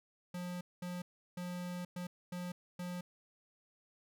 square tone bursts at uneven times, 178.1 Hz, F3, 34 cents sharp, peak -40 dBFS, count 6, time 0.34-0.61 / 0.82-1.02 / 1.37-1.85 / 1.96-2.07 / 2.32-2.52 / 2.79-3.01 s, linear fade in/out 5 ms, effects none

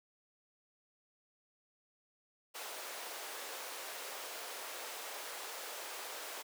pink high-pass noise, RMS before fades -45 dBFS, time 2.54-6.43 s, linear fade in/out 20 ms, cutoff 450 Hz, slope 24 dB/octave, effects none

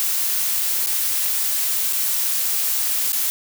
blue noise with dropouts, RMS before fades -21 dBFS, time 0-3.3 s, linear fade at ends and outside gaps 0 ms, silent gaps 0.862-0.871 / 1.926-1.931 / 3.121-3.131 s, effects none

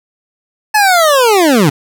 25% pulse linear sweep, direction down, 870 to 130.81 Hz, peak -3 dBFS, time 0.74-1.7 s, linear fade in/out 10 ms, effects none

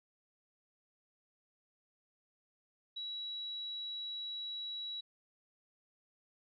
sine tone, 3900 Hz, B7, 23 cents flat, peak -39 dBFS, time 2.96-5.01 s, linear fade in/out 10 ms, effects none

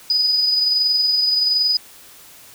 sine tone with amplitude modulation, 4968 Hz, D#8, 3 cents flat, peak -13 dBFS, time 0.1-1.77 s, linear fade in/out 2 ms, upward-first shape sine, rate 21.3 Hz, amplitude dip 35%, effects white hiss -44 dBFS RMS until 2.54 s

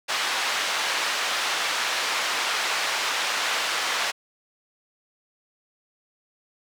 pink band-pass noise, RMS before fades -26 dBFS, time 0.08-4.12 s, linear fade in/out 20 ms, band 1000 to 5300 Hz, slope 12 dB/octave, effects none

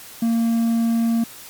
triangle tone, 230 Hz, A#3, 23 cents flat, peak -14 dBFS, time 0.22-1.24 s, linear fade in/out 5 ms, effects white hiss -40 dBFS RMS until 1.49 s + MP3 96 kbps

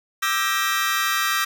sawtooth chord, E half-diminished seventh, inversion third, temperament just, 1186.7 / 1318.5 / 1582.2 / 1898.7 Hz, D6 / E6 / G6 / Bb6, +18 / 0 / +16 / +31 cents, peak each -22 dBFS, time 0.22-1.45 s, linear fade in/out 10 ms, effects none

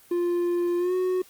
triangle tone with pitch glide, 349.2 to 368 Hz, F4 to F#4, 0 to -9 cents, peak -20 dBFS, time 0.11-1.22 s, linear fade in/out 5 ms, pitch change +91 cents, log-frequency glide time 0.78-0.94 s, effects white hiss -54 dBFS RMS until 1.29 s + Opus 24 kbps

